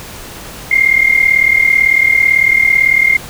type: tone pair together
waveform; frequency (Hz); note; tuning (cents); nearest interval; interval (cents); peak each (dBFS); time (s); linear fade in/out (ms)
sine; 2100 / 2138; C7 / C7; +6 / +37; unison; 31; -10; 0.71-3.17; 5
effects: pink hiss -30 dBFS RMS until 3.29 s